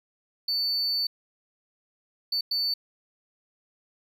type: tone bursts at uneven times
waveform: triangle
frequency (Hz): 4500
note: C#8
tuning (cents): +25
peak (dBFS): -22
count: 3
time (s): 0.48-1.07 / 2.32-2.41 / 2.51-2.74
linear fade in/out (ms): 5
effects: tanh soft clip ceiling -19 dBFS